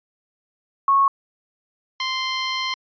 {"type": "tone pair in turn", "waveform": ["sine", "10% pulse"], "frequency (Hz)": [1100, 1043.7], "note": ["C#6", "C6"], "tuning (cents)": [-14, -5], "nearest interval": "minor second", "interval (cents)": 91, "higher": "first", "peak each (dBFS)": -13, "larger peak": "neither", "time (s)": [[0.88, 1.08], [2, 2.74]], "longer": "second", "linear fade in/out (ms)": 2, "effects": ["resampled to 11025 Hz"]}